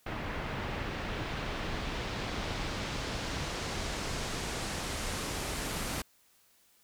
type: noise with low-pass filter sweep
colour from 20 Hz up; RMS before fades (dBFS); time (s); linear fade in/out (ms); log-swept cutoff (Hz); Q
pink; -36; 0.06-6.02; 5; 2200 to 12000; 0.89
effects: white hiss -66 dBFS RMS until 6.83 s